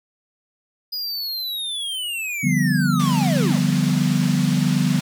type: linear sweep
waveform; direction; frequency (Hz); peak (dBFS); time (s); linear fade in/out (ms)
square; down; 4970 to 146.83; -25; 0.92-3.59; 10
type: chord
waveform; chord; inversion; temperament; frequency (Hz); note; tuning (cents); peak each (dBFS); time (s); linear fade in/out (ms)
sine; G dominant seventh; second; equal; 146.83 / 174.61 / 196 / 246.9; D3 / F3 / G3 / B3; 0 / 0 / 0 / 0; -21 / -21 / -23 / -22; 2.43-5; 10
type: band-pass noise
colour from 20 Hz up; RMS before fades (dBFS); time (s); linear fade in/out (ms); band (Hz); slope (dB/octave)
white; -33; 2.99-5.01; 10; 250 to 5700; 12
effects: none